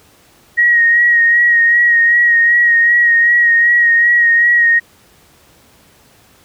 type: tone with vibrato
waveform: sine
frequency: 1886 Hz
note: A#6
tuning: 20 cents sharp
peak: -7 dBFS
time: 0.57-4.8 s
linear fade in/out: 20 ms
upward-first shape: sine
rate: 2.6 Hz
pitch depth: 29 cents each way
effects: pink hiss -48 dBFS RMS until 6.44 s + high-pass 60 Hz 12 dB/octave